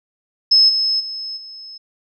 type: tone with level steps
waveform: sine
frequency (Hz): 5190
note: E8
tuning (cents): -28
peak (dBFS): -8 / -15 / -25 / -33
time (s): 0.51-1.78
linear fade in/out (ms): 10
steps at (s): 0.68 / 0.99 / 1.36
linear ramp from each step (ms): 20
effects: none